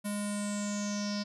square tone with low-pass filter sweep, 205.5 Hz, G#3, 18 cents flat, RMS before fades -34 dBFS, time 0.04-1.24 s, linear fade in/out 20 ms, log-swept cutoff 11000 to 5000 Hz, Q 7.9, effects none

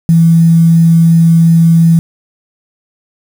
sine tone with quantisation, 165.8 Hz, E3, 10 cents sharp, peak -3 dBFS, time 0.09-1.99 s, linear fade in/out 0 ms, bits 5, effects none

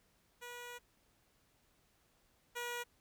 10% pulse tone pair in turn, 484.4 / 481.3 Hz, B4 / B4, -34 / -45 cents, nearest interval unison, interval 11 cents, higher first, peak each -38 / -31 dBFS, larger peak second, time 0.41-0.79 / 2.55-2.84 s, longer first, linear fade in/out 20 ms, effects pink hiss -73 dBFS RMS until 3 s

